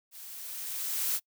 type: noise with level ramp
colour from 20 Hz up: blue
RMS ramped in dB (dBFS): -47 to -28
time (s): 0.11-1.2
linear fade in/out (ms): 50
effects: noise-tail reverb RT60 0.1 s tail -25 dB re dry